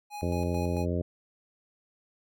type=tone with tremolo; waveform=square; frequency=830.6 Hz; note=G#5; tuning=in tune; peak=-37 dBFS; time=0.1-0.86 s; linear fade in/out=50 ms; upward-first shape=square; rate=4.5 Hz; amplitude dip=55%
type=harmonic tone; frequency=87.31 Hz; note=F2; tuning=in tune; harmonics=1 / 2 / 3 / 4 / 5 / 6 / 7; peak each=-30 / -33 / -35 / -36 / -37 / -38 / -38 dBFS; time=0.22-1.02 s; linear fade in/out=5 ms
effects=none

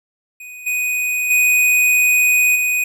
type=tone with level steps; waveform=square; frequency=2489 Hz; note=D#7; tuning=in tune; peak=-33 / -18 / -12 / -16 dBFS; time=0.4-2.84 s; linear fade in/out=5 ms; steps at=0.66 / 1.3 / 2.55 s; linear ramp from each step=10 ms; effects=none

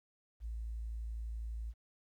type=tone; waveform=sine; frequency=56 Hz; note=A1; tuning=31 cents sharp; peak=-38 dBFS; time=0.4-1.74 s; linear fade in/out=50 ms; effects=12-bit

